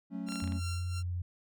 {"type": "chord", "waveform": "triangle", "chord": "F# minor", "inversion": "none", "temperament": "equal", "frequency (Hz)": [185, 220, 277.2], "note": ["F#3", "A3", "C#4"], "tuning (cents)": [0, 0, 0], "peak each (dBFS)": -38, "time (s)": [0.1, 0.61], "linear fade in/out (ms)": 50}
{"type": "tone with tremolo", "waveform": "10% pulse", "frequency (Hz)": 1372, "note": "F6", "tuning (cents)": -31, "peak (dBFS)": -32, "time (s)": [0.26, 1.03], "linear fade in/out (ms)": 50, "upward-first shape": "sine", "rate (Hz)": 2.9, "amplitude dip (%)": 75}
{"type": "clicks", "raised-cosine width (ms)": 0.3, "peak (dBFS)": -30, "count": 7, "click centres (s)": [0.287, 0.322, 0.357, 0.403, 0.44, 0.476, 0.522]}
{"type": "tone with pitch glide", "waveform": "sine", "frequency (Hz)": [87.5, 88.72], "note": ["F2", "F2"], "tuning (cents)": [4, 28], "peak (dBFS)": -32, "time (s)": [0.42, 1.22], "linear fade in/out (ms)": 5, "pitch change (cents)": 24, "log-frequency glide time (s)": [0.76, 0.83]}
{"effects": []}